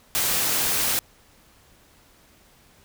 white noise, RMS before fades -23 dBFS, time 0.15-0.99 s, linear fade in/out 0 ms, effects pink hiss -56 dBFS RMS until 2.84 s

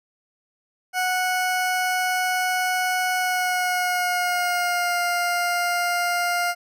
20% pulse tone with pitch glide, 736 to 702.8 Hz, F#5 to F5, -9 to +11 cents, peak -16 dBFS, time 0.93-6.55 s, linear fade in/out 50 ms, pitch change -80 cents, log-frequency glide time 3.17-5.02 s, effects none

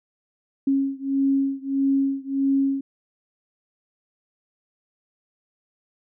sine beating tone pair, 272.6 / 274.2 Hz, C#4 / C#4, -29 / -19 cents, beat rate 1.6 Hz, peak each -22 / -23 dBFS, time 0.67-2.81 s, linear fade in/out 5 ms, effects none

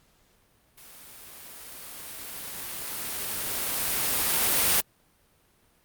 white noise with level ramp, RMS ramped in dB -49 to -21 dBFS, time 0.77-4.81 s, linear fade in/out 10 ms, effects pink hiss -64 dBFS RMS until 5.84 s + Opus 48 kbps

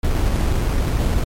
brown noise with sample-and-hold, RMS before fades -18 dBFS, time 0.03-1.24 s, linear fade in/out 5 ms, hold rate 3675 Hz, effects MP3 64 kbps

